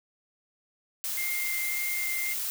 blue noise, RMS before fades -32 dBFS, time 1.04-2.5 s, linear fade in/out 0 ms
sine tone with vibrato, 2107 Hz, C7, 12 cents sharp, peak -31 dBFS, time 1.17-2.34 s, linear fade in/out 10 ms, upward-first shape sine, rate 1.8 Hz, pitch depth 8 cents each way
effects none

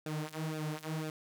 sawtooth tone with flanger, 155.56 Hz, D#3, in tune, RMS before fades -38 dBFS, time 0.06-1.1 s, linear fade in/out 2 ms, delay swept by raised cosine 0.95 to 6.45 ms, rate 2 Hz, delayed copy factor -0.85, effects none

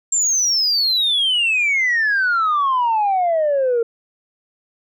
sine exponential sweep, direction down, 7459 to 454.9 Hz, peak -13 dBFS, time 0.12-3.83 s, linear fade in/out 5 ms, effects tanh soft clip ceiling -12 dBFS

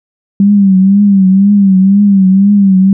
sine tone with vibrato, 196 Hz, G3, in tune, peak -3 dBFS, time 0.4-2.93 s, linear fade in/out 2 ms, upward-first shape triangle, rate 2 Hz, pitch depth 93 cents each way, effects none

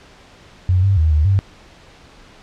sine tone with pitch steps, 91.4 / 97.9 / 79.1 / 75.9 / 97.7 Hz, F#2 / G2 / D#2 / D#2 / G2, -21 / -2 / +29 / -42 / -5 cents, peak -11 dBFS, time 0.69-1.39 s, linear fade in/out 0 ms, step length 140 ms, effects pink hiss -45 dBFS RMS until 2.42 s + low-pass 5000 Hz 12 dB/octave

